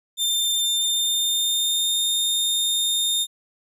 sawtooth tone with pitch glide, 3591 to 3650 Hz, A7 to A#7, +35 to -37 cents, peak -17 dBFS, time 0.17-3.27 s, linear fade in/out 50 ms, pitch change +28 cents, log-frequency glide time 0.48-1.98 s, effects none

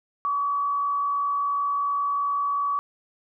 sine tone with frequency modulation, 1138 Hz, C#6, 45 cents sharp, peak -22 dBFS, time 0.25-2.79 s, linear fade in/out 0 ms, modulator 57.2 Hz, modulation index 0.31, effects none

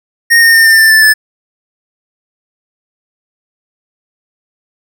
square tone with pitch steps, 1854 / 1834.8 / 1815.8 / 1797.1 / 1778.5 / 1760.1 / 1741.9 Hz, A#6 / A#6 / A#6 / A6 / A6 / A6 / A6, -10 / -28 / -46 / +36 / +18 / 0 / -18 cents, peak -4 dBFS, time 0.3-1.14 s, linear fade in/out 20 ms, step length 120 ms, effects none

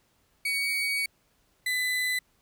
35% pulse tone pair in turn, 2249 / 2004 Hz, C#7 / B6, +24 / +25 cents, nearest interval major second, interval 199 cents, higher first, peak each -24 dBFS, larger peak neither, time 0.45-1.06 / 1.66-2.19 s, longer first, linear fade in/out 5 ms, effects pink hiss -68 dBFS RMS until 2.41 s

